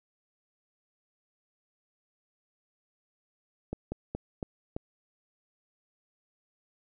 slowing click train, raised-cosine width 2 ms, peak -20 dBFS, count 5, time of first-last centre 3.73-4.765 s, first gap 190 ms, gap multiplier 1.21, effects none

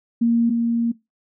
sine tone pair in turn, 233.1 / 233.1 Hz, A#3 / A#3, 0 / 0 cents, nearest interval unison, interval 0 cents, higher neither, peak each -14 / -17 dBFS, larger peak first, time 0.21-0.5 / 0.5-0.92 s, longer second, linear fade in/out 10 ms, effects noise-tail reverb RT60 0.2 s tail -19 dB re dry

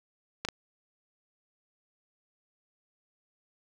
clicks, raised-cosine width 0.2 ms, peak -14 dBFS, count 2, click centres 0.45 / 0.487 s, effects 7-bit

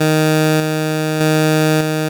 15% pulse tone with tremolo, 155.56 Hz, D#3, in tune, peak -5 dBFS, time 0-2.09 s, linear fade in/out 10 ms, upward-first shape square, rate 0.83 Hz, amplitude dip 40%, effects none

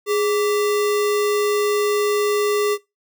sine tone with sample-and-hold, 415.3 Hz, G#4, in tune, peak -16 dBFS, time 0.06-2.78 s, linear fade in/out 50 ms, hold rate 1575 Hz, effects noise-tail reverb RT60 0.2 s tail -20 dB re dry

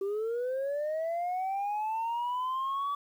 sine linear sweep, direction up, 385.1 to 1149 Hz, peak -27 dBFS, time 0.01-2.95 s, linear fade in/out 5 ms, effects tanh soft clip ceiling -28 dBFS + 10-bit

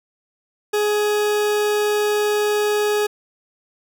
40% pulse tone, 418.3 Hz, G#4, 12 cents sharp, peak -16 dBFS, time 0.73-3.07 s, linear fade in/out 10 ms, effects none

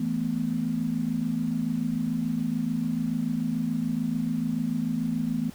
sine chord, E suspended fourth, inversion none, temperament equal, 164.81 / 220 / 246.9 Hz, E3 / A3 / B3, 0 / 0 / 0 cents, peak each -31 / -29 / -28 dBFS, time 0-5.5 s, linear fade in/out 5 ms, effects pink hiss -50 dBFS RMS until 5.54 s

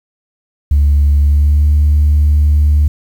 sine tone with pitch glide, 72 to 74.2 Hz, D2 to D2, -34 to +18 cents, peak -5 dBFS, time 0.71-2.88 s, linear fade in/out 5 ms, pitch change +52 cents, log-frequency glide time 1.21-1.68 s, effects tanh soft clip ceiling -4 dBFS + 7-bit

